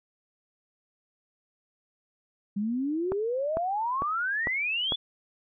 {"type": "exponential sweep", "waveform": "sine", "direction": "up", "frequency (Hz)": [196.2, 3500], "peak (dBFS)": -26, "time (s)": [2.56, 4.96], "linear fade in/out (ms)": 10}
{"type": "click train", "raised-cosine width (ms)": 1, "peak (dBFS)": -17, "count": 5, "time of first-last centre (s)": [3.12, 4.922], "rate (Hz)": 2.22}
{"effects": []}